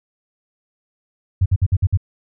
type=tone bursts; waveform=sine; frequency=93.8 Hz; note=F#2; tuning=24 cents sharp; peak=-11 dBFS; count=6; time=1.41-1.974 s; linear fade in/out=10 ms; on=49 ms; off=54 ms; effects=none